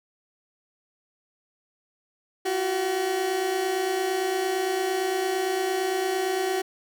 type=tone pair together; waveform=30% pulse; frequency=349.2 / 378 Hz; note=F4 / F#4; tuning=0 / +37 cents; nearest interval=minor second; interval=137 cents; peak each=-29 / -22 dBFS; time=2.45-6.62 s; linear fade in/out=10 ms; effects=none